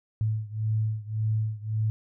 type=beating tone pair; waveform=sine; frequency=108.3 / 110.1 Hz; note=A2 / A2; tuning=-27 / +2 cents; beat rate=1.8 Hz; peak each=-27 / -29 dBFS; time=0.21-1.9 s; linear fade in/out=0 ms; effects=none